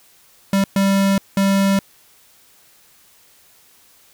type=tone bursts at uneven times; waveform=square; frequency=196 Hz; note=G3; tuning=in tune; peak=-14 dBFS; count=3; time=0.53-0.64 / 0.76-1.18 / 1.37-1.79 s; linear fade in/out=2 ms; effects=white hiss -52 dBFS RMS until 4.13 s